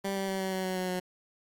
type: tone with pitch steps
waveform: 15% pulse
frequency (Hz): 196 / 193.97 / 191.97 / 189.98 / 188.02 / 186.07 / 184.15 / 182.24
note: G3 / G3 / G3 / F#3 / F#3 / F#3 / F#3 / F#3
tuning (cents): 0 / -18 / -36 / +46 / +28 / +10 / -8 / -26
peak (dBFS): -24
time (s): 0.04-1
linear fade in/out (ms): 10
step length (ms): 120
effects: Opus 48 kbps